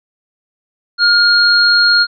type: tone pair together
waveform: sine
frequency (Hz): 1422 / 4261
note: F6 / C8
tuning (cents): +31 / +31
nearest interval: octave + perfect fifth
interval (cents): 1900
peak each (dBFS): -10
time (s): 0.98-2.07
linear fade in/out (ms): 50
effects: none